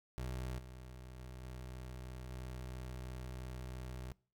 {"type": "tone with level steps", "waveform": "25% pulse", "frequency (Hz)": 63, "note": "B1", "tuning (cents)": 35, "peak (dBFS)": [-36, -46, -44, -42, -40], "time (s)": [0.18, 4.12], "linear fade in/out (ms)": 0, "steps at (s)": [0.58, 1.18, 1.43, 2.3], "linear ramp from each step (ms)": 10, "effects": ["noise-tail reverb RT60 0.4 s tail -23 dB re dry"]}